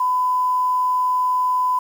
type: tone with quantisation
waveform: sine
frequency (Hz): 1004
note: B5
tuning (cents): +28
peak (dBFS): -16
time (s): 0-1.79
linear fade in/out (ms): 5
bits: 7
effects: none